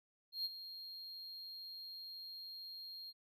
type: tone with ADSR envelope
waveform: triangle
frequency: 4231 Hz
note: C8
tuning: 19 cents sharp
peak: -34 dBFS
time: 0.32-3.13 s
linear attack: 130 ms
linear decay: 30 ms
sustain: -12 dB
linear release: 38 ms
effects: none